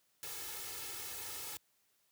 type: noise with comb filter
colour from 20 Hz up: white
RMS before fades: -44 dBFS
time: 0.23-1.57 s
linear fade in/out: 0 ms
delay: 2.3 ms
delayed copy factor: +0.8
effects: white hiss -75 dBFS RMS until 2.11 s + high-pass 60 Hz 12 dB/octave